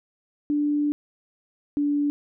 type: tone pair in turn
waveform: sine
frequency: 293.7 / 290 Hz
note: D4 / D4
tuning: 0 / -22 cents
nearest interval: unison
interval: 22 cents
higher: first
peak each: -20 dBFS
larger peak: neither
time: 0.5-0.92 / 1.77-2.1 s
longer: first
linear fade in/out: 0 ms
effects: none